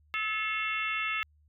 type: harmonic tone with a mistuned harmonic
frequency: 432.5 Hz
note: A4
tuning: 30 cents flat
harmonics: 3 / 4 / 5 / 6 / 7 / 8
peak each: -35 / -39 / -33 / -34 / -46 / -44 dBFS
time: 0.14-1.23 s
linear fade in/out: 0 ms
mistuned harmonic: 6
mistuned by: +67 cents
effects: added 75 Hz sine -61 dBFS peak until 1.48 s